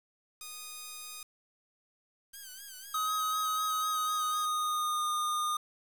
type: tone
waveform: 5% pulse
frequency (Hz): 1238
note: D#6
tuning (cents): -9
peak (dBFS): -30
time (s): 0.41-1.23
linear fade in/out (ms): 2
type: tone with vibrato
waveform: 5% pulse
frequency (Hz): 1568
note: G6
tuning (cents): 0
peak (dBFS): -34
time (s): 2.33-4.46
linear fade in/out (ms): 10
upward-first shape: sine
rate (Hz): 4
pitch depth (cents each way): 90
type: tone with pitch glide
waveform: square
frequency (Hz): 1264 to 1219.5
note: D#6 to D#6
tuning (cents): +27 to -35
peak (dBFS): -30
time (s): 2.94-5.57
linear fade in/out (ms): 5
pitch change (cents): -62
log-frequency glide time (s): 3.76-5.08
effects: 9-bit